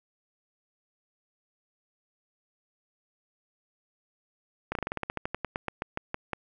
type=slowing click train; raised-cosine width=0.5 ms; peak=-15 dBFS; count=19; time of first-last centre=4.72-6.333 s; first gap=32 ms; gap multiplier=1.11; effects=none